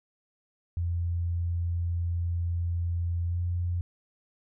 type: tone with pitch glide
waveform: sine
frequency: 85.9 to 87.7 Hz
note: F2 to F2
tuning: -28 to +8 cents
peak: -26 dBFS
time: 0.77-3.81 s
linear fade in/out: 0 ms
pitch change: +36 cents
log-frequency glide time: 3.26-3.4 s
effects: none